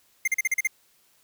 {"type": "tone bursts", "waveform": "square", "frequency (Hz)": 2100, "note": "C7", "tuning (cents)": 6, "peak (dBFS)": -21, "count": 7, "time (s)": [0.25, 0.673], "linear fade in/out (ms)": 5, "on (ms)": 27, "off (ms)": 39, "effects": ["white hiss -63 dBFS RMS until 1.23 s"]}